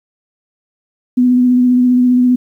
sine tone with vibrato, 248.9 Hz, B3, 14 cents sharp, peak -7 dBFS, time 1.17-2.36 s, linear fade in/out 10 ms, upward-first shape sine, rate 15 Hz, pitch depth 19 cents each way, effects 8-bit

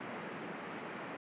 pink band-pass noise, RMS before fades -44 dBFS, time 0-1.17 s, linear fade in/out 10 ms, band 170 to 2400 Hz, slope 24 dB/octave, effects resampled to 8000 Hz

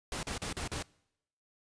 pink noise bursts, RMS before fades -37 dBFS, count 5, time 0.12-0.826 s, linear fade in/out 2 ms, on 110 ms, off 39 ms, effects noise-tail reverb RT60 0.8 s tail -24 dB re dry + resampled to 22050 Hz

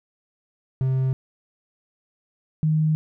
triangle / sine tone pair in turn, 131.3 / 155.71 Hz, C3 / D#3, +6 / +2 cents, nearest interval minor third, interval 296 cents, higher second, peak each -17 / -17 dBFS, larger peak neither, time 0.81-1.13 / 2.63-2.95 s, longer neither, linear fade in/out 0 ms, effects none

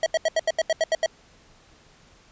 square tone bursts, 644 Hz, E5, 41 cents flat, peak -19 dBFS, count 10, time 0.03-1.061 s, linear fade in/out 2 ms, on 32 ms, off 79 ms, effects pink hiss -55 dBFS RMS until 2.31 s + resampled to 16000 Hz

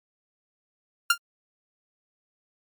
sawtooth tone with exponential decay, 1396.9 Hz, F6, in tune, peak -10 dBFS, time 1.1-1.18 s, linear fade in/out 5 ms, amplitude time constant 17 ms, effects MP3 96 kbps

